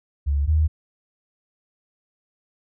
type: tone pair in turn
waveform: sine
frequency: 71.2 / 77.72 Hz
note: C#2 / D#2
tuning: +47 / -1 cents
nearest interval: major second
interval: 152 cents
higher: second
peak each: -18 / -15 dBFS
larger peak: second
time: 0.26-0.47 / 0.47-0.68 s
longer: neither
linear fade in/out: 20 ms
effects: none